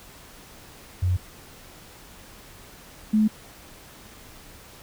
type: tone pair in turn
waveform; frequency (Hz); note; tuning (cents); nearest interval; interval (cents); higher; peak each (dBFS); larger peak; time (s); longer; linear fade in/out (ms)
sine; 90.8 / 215.2; F#2 / A3; -32 / -38; octave + minor third; 1494; second; -19 / -16; second; 1.02-1.17 / 3.13-3.28; neither; 10
effects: pink hiss -47 dBFS RMS until 4.82 s